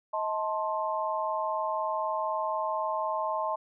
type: chord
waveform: sine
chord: A diminished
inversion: second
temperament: just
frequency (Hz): 633.6 / 880 / 1056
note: Eb5 / A5 / C6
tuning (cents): +31 / 0 / +16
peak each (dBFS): -32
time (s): 0.13-3.56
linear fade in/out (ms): 10
effects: none